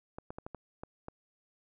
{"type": "clicks", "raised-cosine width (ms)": 1, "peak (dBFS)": -27, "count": 7, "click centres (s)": [0.185, 0.305, 0.385, 0.465, 0.547, 0.835, 1.084], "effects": []}